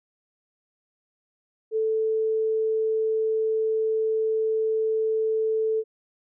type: tone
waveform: sine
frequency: 440 Hz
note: A4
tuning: in tune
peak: -21 dBFS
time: 1.71-5.84 s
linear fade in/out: 50 ms
effects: none